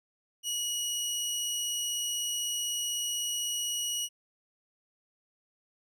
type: tone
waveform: 20% pulse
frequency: 2911 Hz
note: F#7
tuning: 29 cents flat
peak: -25 dBFS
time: 0.43-4.09 s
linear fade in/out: 50 ms
effects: none